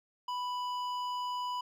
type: tone with hard clipping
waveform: sine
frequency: 990 Hz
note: B5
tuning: 4 cents sharp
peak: -35 dBFS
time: 0.28-1.61 s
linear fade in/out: 5 ms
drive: 10 dB
effects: none